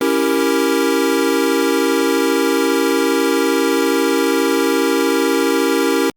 square chord, C# diminished seventh, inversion none, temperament equal, 277.2 / 329.6 / 392 / 466.2 Hz, C#4 / E4 / G4 / Bb4, 0 / 0 / 0 / 0 cents, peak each -20 dBFS, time 0.01-6.1 s, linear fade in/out 2 ms, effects Opus 32 kbps

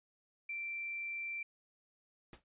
sine tone, 2349 Hz, D7, in tune, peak -38 dBFS, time 0.49-1.43 s, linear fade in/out 5 ms
pink noise with exponential decay, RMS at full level -48 dBFS, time 2.33-2.44 s, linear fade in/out 2 ms, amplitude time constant 22 ms
effects resampled to 8000 Hz

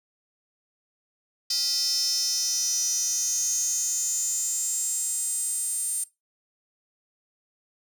square tone with high-pass filter sweep, 280.5 Hz, C#4, 21 cents sharp, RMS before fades -27 dBFS, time 1.5-6.04 s, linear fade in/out 5 ms, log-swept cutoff 5000 to 8800 Hz, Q 9.2, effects noise-tail reverb RT60 0.2 s tail -18 dB re dry

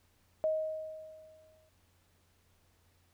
sine tone with exponential decay, 628 Hz, D#5, 16 cents sharp, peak -26 dBFS, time 0.44-1.69 s, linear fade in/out 0 ms, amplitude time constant 270 ms, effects added 88 Hz sine -70 dBFS peak until 3.13 s + pink hiss -71 dBFS RMS until 3.13 s

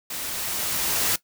white noise with level ramp, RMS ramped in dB -32 to -22 dBFS, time 0.1-1.16 s, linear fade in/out 5 ms, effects noise-tail reverb RT60 0.1 s tail -18 dB re dry

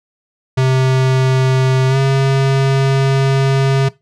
square tone with pitch glide, 130.81 to 135.5 Hz, C3 to C#3, 0 to -39 cents, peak -11 dBFS, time 0.57-3.89 s, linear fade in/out 10 ms, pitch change +61 cents, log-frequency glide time 1.88-1.97 s, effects noise-tail reverb RT60 0.2 s tail -18 dB re dry + low-pass 6000 Hz 12 dB/octave

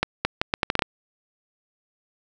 accelerating click train, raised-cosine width 0.3 ms, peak -4 dBFS, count 9, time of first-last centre 0.03-0.822 s, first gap 220 ms, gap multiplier 0.75, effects none

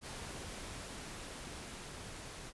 pink noise with level ramp, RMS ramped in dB -45 to -48 dBFS, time 0.01-2.53 s, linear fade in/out 50 ms, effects resampled to 24000 Hz

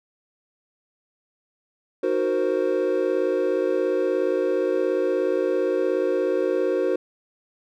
triangle chord, C half-diminished seventh, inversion first, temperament equal, 311.1 / 370 / 466.2 / 523.3 Hz, Eb4 / Gb4 / Bb4 / C5, 0 / 0 / 0 / 0 cents, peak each -27 / -22 / -24 / -23 dBFS, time 2.03-6.96 s, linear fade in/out 5 ms, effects none

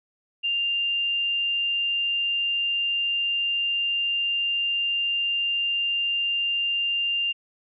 sine tone, 2794 Hz, F7, in tune, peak -22 dBFS, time 0.43-7.33 s, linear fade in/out 20 ms, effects none

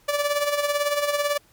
sawtooth tone with tremolo, 581 Hz, D5, 19 cents flat, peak -15 dBFS, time 0.08-1.38 s, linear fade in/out 10 ms, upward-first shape sine, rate 18 Hz, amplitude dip 60%, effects pink hiss -58 dBFS RMS until 1.52 s + MP3 96 kbps

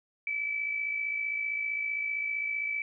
sine tone with amplitude modulation, 2305 Hz, D7, 33 cents flat, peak -27 dBFS, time 0.27-2.82 s, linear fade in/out 2 ms, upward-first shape sine, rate 55.4 Hz, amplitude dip 50%, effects none

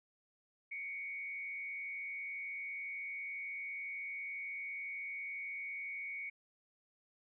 sine tone with frequency modulation, 2227 Hz, C#7, 7 cents sharp, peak -40 dBFS, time 0.71-6.3 s, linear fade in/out 10 ms, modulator 116 Hz, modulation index 0.59, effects none

